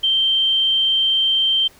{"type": "tone", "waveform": "sine", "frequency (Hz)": 3136, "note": "G7", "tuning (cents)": 0, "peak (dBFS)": -14, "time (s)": [0.03, 1.68], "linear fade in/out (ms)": 10, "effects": ["pink hiss -49 dBFS RMS until 1.79 s"]}